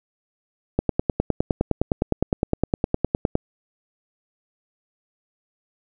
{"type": "click train", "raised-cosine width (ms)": 2, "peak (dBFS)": -5, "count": 26, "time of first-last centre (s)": [0.79, 3.354], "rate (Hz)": 9.75, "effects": []}